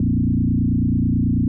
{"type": "tone with frequency modulation", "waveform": "sine", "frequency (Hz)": 170.7, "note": "F3", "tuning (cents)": -39, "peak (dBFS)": -15, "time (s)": [0, 1.48], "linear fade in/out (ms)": 2, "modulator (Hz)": 29.2, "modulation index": 3.5, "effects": []}